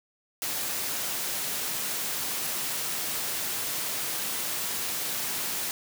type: high-pass noise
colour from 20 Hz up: white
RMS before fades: -31 dBFS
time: 0.42-5.71 s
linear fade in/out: 0 ms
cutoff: 100 Hz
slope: 12 dB/octave
effects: none